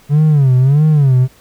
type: tone with vibrato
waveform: triangle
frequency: 140.5 Hz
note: C#3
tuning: 24 cents sharp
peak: -4 dBFS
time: 0.09-1.28 s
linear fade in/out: 50 ms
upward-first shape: sine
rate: 1.6 Hz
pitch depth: 180 cents each way
effects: tanh soft clip ceiling -1 dBFS + pink hiss -47 dBFS RMS until 1.4 s